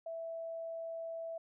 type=tone; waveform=sine; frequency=659.3 Hz; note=E5; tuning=in tune; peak=-39 dBFS; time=0.06-1.38 s; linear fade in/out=5 ms; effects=none